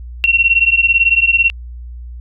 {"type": "beating tone pair", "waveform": "sine", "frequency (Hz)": [2720, 2738], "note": ["F7", "F7"], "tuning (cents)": [-46, -35], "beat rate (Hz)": 18, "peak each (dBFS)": -12, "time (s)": [0.24, 1.5], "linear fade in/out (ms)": 0, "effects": ["added 60 Hz sine -27 dBFS peak until 2.2 s"]}